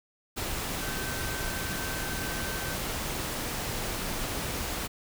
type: tone in noise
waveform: sine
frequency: 1544 Hz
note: G6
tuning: 27 cents flat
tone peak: -39 dBFS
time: 0.8-2.76 s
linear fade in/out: 20 ms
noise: pink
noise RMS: -33 dBFS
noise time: 0.36-4.88 s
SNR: -9 dB
effects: none